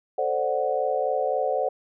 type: chord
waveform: sine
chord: D dominant seventh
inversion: second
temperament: equal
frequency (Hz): 440 / 523.3 / 587.3 / 740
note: A4 / C5 / D5 / F#5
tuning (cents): 0 / 0 / 0 / 0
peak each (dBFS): -30 / -26 / -28 / -27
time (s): 0.18-1.69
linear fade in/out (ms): 5
effects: none